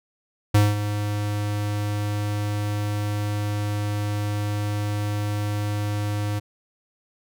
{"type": "tone with ADSR envelope", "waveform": "square", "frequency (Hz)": 103.83, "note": "G#2", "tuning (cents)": 0, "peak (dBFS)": -13, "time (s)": [0.54, 6.4], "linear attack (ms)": 9, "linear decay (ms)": 200, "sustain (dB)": -11, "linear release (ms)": 18, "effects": []}